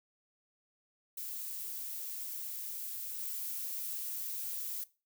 violet noise with level steps, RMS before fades -41 / -39 dBFS, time 1.17-4.84 s, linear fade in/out 5 ms, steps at 3.18 s, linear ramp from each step 10 ms, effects noise-tail reverb RT60 0.3 s tail -19 dB re dry

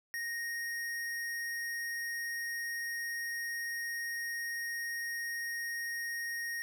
square tone, 1864.7 Hz, A#6, in tune, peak -36 dBFS, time 0.14-6.62 s, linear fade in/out 0 ms, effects 11-bit

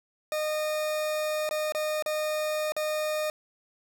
40% pulse tone with dropouts, 613 Hz, D#5, 26 cents flat, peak -26 dBFS, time 0.32-3.3 s, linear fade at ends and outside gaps 1 ms, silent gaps 1.491-1.51 / 1.722-1.748 / 2.024-2.061 / 2.721-2.765 s, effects none

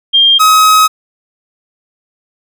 sine / 45% pulse tone pair in turn, 3202 / 1270.7 Hz, G7 / D#6, +36 / +36 cents, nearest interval octave + major third, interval 1600 cents, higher first, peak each -4 dBFS, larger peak neither, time 0.13-0.39 / 0.39-0.88 s, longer second, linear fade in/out 20 ms, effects none

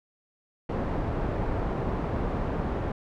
pink low-pass noise, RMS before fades -29 dBFS, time 0.69-2.92 s, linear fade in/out 5 ms, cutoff 920 Hz, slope 12 dB/octave, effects none

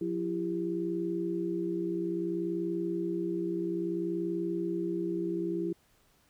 sine tone cluster, 178.6 / 336.4 / 397 Hz, F3 / E4 / G4, +39 / +35 / +22 cents, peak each -37 / -31 / -37 dBFS, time 0.01-5.73 s, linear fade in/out 5 ms, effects pink hiss -67 dBFS RMS until 6.29 s

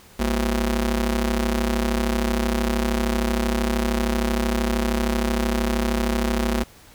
sawtooth ring-modulated tone, 145.8 Hz, D3, 12 cents flat, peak -13 dBFS, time 0.19-6.64 s, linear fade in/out 10 ms, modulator 89.4 Hz, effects pink hiss -49 dBFS RMS until 6.94 s

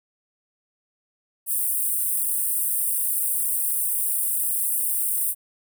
pink high-pass noise, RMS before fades -24 dBFS, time 1.46-5.35 s, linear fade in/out 50 ms, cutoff 8500 Hz, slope 96 dB/octave, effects none

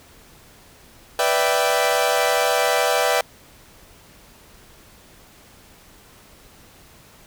sawtooth chord, E minor seventh, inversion second, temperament equal with one note detuned, 493.9 / 587.3 / 659.3 / 781.3 Hz, B4 / D5 / E5 / G5, 0 / 0 / 0 / -6 cents, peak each -19 dBFS, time 1.19-3.21 s, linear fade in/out 2 ms, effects pink hiss -49 dBFS RMS until 7.26 s

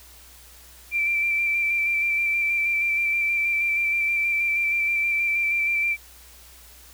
sine tone with vibrato, 2349 Hz, D7, in tune, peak -20 dBFS, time 0.91-5.97 s, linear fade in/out 50 ms, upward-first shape square, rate 6.3 Hz, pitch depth 17 cents each way, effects added 60 Hz sine -51 dBFS peak until 6.93 s + white hiss -49 dBFS RMS until 6.93 s

